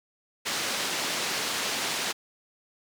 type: band-pass noise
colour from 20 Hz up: white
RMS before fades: -30 dBFS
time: 0.45-2.13 s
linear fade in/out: 20 ms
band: 180 to 5400 Hz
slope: 12 dB/octave
effects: none